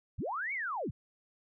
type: linear two-way sweep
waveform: sine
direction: up then down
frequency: 34.65 to 2282 to 54.4 Hz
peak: -33 dBFS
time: 0.18-0.91 s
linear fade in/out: 10 ms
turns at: 0.53 s
effects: none